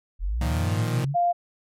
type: linear sweep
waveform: sine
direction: up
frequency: 38.99 to 146.83 Hz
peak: -23 dBFS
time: 0.19-1.16 s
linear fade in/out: 50 ms
type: chord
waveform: sawtooth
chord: Bb suspended fourth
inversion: none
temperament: equal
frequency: 116.54 / 155.56 / 174.61 Hz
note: Bb2 / Eb3 / F3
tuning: 0 / 0 / 0 cents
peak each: -25 / -26 / -28 dBFS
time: 0.41-1.05 s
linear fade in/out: 5 ms
type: tone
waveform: sine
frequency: 698.5 Hz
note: F5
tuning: in tune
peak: -18 dBFS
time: 1.14-1.33 s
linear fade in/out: 20 ms
effects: MP3 64 kbps